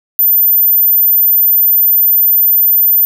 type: tone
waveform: sine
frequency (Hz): 13940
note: A9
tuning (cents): -17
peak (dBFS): -6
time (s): 0.19-3.05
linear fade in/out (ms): 0
effects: none